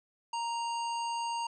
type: harmonic tone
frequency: 932.3 Hz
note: A#5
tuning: in tune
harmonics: 1 / 3 / 5 / 7 / 9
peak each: -32 / -42 / -46 / -49 / -51 dBFS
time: 0.33-1.47 s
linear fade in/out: 5 ms
effects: none